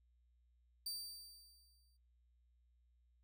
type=tone with exponential decay; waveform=sawtooth; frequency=4648 Hz; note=D8; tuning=19 cents flat; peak=-37 dBFS; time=0.86-1.97 s; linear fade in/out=5 ms; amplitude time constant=240 ms; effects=noise-tail reverb RT60 0.5 s tail -22 dB re dry + added 60 Hz sine -70 dBFS peak until 3.23 s